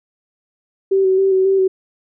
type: tone with vibrato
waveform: sine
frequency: 382.4 Hz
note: G4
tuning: 43 cents flat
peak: -11 dBFS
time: 0.91-1.68 s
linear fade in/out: 10 ms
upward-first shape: square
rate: 3.7 Hz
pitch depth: 21 cents each way
effects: none